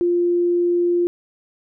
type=tone; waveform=sine; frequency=349.2 Hz; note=F4; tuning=in tune; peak=-15 dBFS; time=0.01-1.07 s; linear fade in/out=0 ms; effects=none